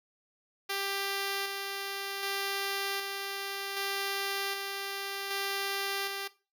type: tone with tremolo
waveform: 5% pulse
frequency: 394.8 Hz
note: G4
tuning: 12 cents sharp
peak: -20 dBFS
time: 0.69-6.28 s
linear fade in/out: 10 ms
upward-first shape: square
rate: 0.65 Hz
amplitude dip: 35%
effects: noise-tail reverb RT60 0.3 s tail -17 dB re dry